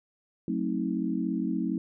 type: chord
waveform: sine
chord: F# diminished seventh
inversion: none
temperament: just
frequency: 185 / 222 / 266.4 / 319.7 Hz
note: F#3 / A3 / C4 / Eb4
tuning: 0 / +16 / +31 / +47 cents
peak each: -32 dBFS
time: 0.48-1.78 s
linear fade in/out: 2 ms
effects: none